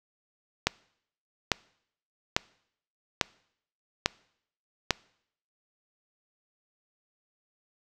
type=click train; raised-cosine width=0.2 ms; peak=-4 dBFS; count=6; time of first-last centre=0.67-4.907 s; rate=1.18 Hz; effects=noise-tail reverb RT60 0.7 s tail -24 dB re dry